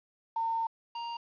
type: tone pair in turn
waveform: sine / square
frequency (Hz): 909 / 935.1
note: A#5 / A#5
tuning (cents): -44 / +5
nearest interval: unison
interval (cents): 49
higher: second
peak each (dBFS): -28 / -36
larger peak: first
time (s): 0.36-0.67 / 0.95-1.17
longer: first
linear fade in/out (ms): 5
effects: resampled to 11025 Hz + 10-bit